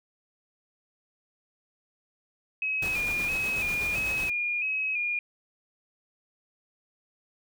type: tone with vibrato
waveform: sine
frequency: 2489 Hz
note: D#7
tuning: in tune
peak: -26 dBFS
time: 2.62-5.19 s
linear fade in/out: 2 ms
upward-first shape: square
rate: 1.5 Hz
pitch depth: 45 cents each way
type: noise with tremolo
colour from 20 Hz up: pink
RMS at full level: -37 dBFS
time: 2.82-4.3 s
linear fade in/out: 5 ms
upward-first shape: square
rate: 8.1 Hz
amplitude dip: 25%
effects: none